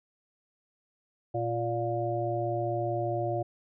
harmonic tone with a mistuned harmonic, 116.54 Hz, A#2, in tune, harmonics 1 / 3 / 5 / 6, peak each -33 / -33 / -33 / -33 dBFS, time 1.34-3.43 s, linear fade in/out 10 ms, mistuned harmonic 6, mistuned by +20 cents, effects none

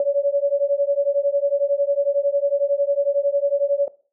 sine beating tone pair, 560 / 571 Hz, C#5 / D5, +18 / -49 cents, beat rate 11 Hz, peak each -20 dBFS, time 0-3.88 s, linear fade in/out 2 ms, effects noise-tail reverb RT60 0.4 s tail -19 dB re dry

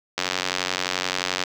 click train, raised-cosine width 0.2 ms, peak -5 dBFS, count 116, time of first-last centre 0.18-1.437 s, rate 91.5 Hz, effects high-pass 200 Hz 12 dB/octave + 7-bit

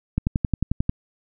click train, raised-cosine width 5 ms, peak -8 dBFS, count 9, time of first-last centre 0.18-0.894 s, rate 11.2 Hz, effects none

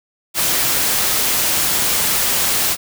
white noise, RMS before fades -17 dBFS, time 0.34-2.77 s, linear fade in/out 50 ms, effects none

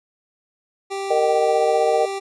25% pulse tone, 392 Hz, G4, in tune, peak -21 dBFS, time 0.9-2.2 s, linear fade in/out 20 ms
harmonic tone, 153.7 Hz, D#3, 21 cents flat, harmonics 3 / 4 / 5, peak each -19 / -20 / -21 dBFS, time 1.1-2.06 s, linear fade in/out 10 ms
effects resampled to 22050 Hz

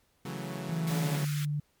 sawtooth chord, F# minor seventh, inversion second, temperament equal with one note detuned, 138.59 / 164.81 / 184.25 / 220 Hz, C#3 / E3 / F#3 / A3, 0 / 0 / -7 / 0 cents, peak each -36 / -37 / -36 / -40 dBFS, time 0.25-1.25 s, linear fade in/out 5 ms
sine tone with pitch glide, 163.6 to 147.44 Hz, E3 to D3, -13 to +7 cents, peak -28 dBFS, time 0.69-1.6 s, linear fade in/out 5 ms, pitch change -180 cents, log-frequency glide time 0.98-1.16 s
pink high-pass noise, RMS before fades -42 dBFS, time 0.87-1.45 s, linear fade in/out 2 ms, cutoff 1300 Hz, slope 48 dB/octave
10% pulse tone, 143.8 Hz, D3, 36 cents flat, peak -28 dBFS, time 0.9-1.17 s, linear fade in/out 2 ms
effects pink hiss -70 dBFS RMS until 1.8 s + MP3 96 kbps

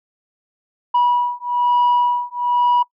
sine beating tone pair, 972 / 973.1 Hz, B5 / B5, -28 / -26 cents, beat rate 1.1 Hz, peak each -16 dBFS, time 0.94-2.83 s, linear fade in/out 10 ms, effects noise-tail reverb RT60 0.1 s tail -23 dB re dry + tanh soft clip ceiling -10 dBFS

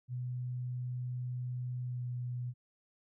sine tone with pitch glide, 124.6 to 123.24 Hz, B2 to B2, +16 to -3 cents, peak -35 dBFS, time 0.08-2.54 s, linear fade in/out 50 ms, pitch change -19 cents, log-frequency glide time 1.85-2.03 s, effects none

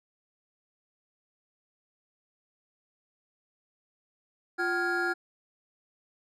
triangle tone cluster, 349.9 / 761 / 1406 / 1659 Hz, F4 / F#5 / F6 / G#6, +3 / +48 / +11 / -2 cents, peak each -30 / -33 / -28 / -31 dBFS, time 4.58-5.14 s, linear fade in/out 20 ms, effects none

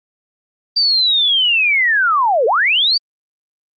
sine linear two-way sweep, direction down then up, 4699 to 421 to 4699 Hz, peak -11 dBFS, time 0.76-2.98 s, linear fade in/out 10 ms, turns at 2.46 s, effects Opus 48 kbps

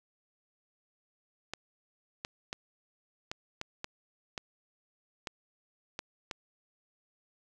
clicks, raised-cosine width 0.2 ms, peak -19 dBFS, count 10, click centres 1.536 / 2.249 / 2.529 / 3.315 / 3.614 / 3.844 / 4.378 / 5.272 / 5.991 / 6.312 s, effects none

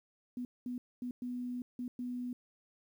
sine tone bursts at uneven times, 246.9 Hz, B3, in tune, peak -36 dBFS, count 6, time 0.37-0.45 / 0.66-0.78 / 1.02-1.11 / 1.22-1.62 / 1.79-1.88 / 1.99-2.33 s, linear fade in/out 2 ms, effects 11-bit

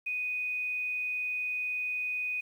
sine tone with quantisation, 2489 Hz, D#7, in tune, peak -30 dBFS, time 0.06-2.41 s, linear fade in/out 10 ms, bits 10, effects none

